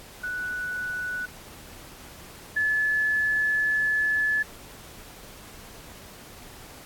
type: tone pair in turn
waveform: sine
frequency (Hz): 1480 / 1722.9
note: F#6 / A6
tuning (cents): 0 / -37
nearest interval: minor third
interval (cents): 263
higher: second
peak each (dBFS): -28 / -21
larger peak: second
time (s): 0.23-1.26 / 2.56-4.43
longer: second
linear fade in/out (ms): 10
effects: pink hiss -46 dBFS RMS until 6.85 s + AAC 64 kbps